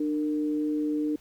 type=tone pair together; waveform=sine; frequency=300.4 / 460 Hz; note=D4 / A#4; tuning=+39 / -23 cents; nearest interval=perfect fifth; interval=738 cents; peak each=-25 / -35 dBFS; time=0-1.16 s; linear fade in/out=5 ms; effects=pink hiss -59 dBFS RMS until 1.2 s